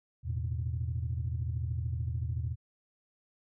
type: chord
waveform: sine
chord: E suspended fourth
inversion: none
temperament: equal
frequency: 82.41 / 110 / 123.47 Hz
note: E2 / A2 / B2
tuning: 0 / 0 / 0 cents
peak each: -33 / -36 / -35 dBFS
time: 0.23-2.56 s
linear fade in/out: 50 ms
effects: tanh soft clip ceiling -23 dBFS